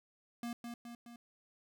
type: tone with echo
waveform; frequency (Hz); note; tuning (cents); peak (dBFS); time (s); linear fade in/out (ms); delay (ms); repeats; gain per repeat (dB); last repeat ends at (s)
square; 236.6; A#3; +26; -39; 0.43-0.53; 2; 210; 3; -4; 1.16
effects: none